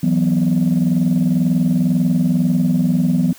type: chord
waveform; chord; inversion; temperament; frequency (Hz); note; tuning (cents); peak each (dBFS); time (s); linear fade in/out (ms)
sine; E suspended second; none; equal; 164.81 / 185 / 246.9; E3 / F#3 / B3; 0 / 0 / 0; -16; 0.03-3.33; 5
effects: tanh soft clip ceiling -8 dBFS + white hiss -43 dBFS RMS until 3.38 s